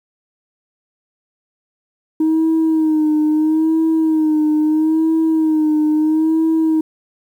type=tone with vibrato; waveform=sine; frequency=313.6 Hz; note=D#4; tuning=14 cents sharp; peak=-10 dBFS; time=2.2-6.81 s; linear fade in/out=5 ms; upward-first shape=sine; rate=0.76 Hz; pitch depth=48 cents each way; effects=tanh soft clip ceiling -10 dBFS + 8-bit